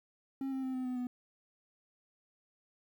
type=tone with pitch steps; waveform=triangle; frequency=269.4 / 264.9 / 260.5 / 256.2 / 251.9 / 247.8 Hz; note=C#4 / C4 / C4 / C4 / B3 / B3; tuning=-49 / +22 / -7 / -36 / +34 / +6 cents; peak=-32 dBFS; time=0.41-1.07 s; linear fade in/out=2 ms; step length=110 ms; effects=11-bit